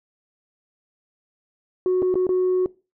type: tone with dropouts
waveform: sine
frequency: 367.7 Hz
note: F#4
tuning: 11 cents flat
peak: -15 dBFS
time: 1.86-2.66 s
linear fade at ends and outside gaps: 1 ms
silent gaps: 2.021-2.026 / 2.142-2.155 / 2.268-2.291 s
effects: noise-tail reverb RT60 0.3 s tail -22 dB re dry + tanh soft clip ceiling -15 dBFS